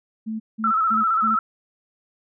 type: tone bursts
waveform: sine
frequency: 220 Hz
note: A3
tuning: in tune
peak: -25 dBFS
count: 4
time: 0.26-1.36 s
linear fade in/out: 20 ms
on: 140 ms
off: 180 ms
type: tone with vibrato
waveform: sine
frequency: 1313 Hz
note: E6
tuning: 7 cents flat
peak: -17 dBFS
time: 0.64-1.39 s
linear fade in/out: 2 ms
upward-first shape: square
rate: 15 Hz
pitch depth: 45 cents each way
effects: none